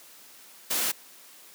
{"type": "noise", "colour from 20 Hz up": "white", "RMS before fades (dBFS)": -27, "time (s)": [0.7, 0.92], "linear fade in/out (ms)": 10, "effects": ["white hiss -51 dBFS RMS until 1.54 s", "high-pass 200 Hz 12 dB/octave"]}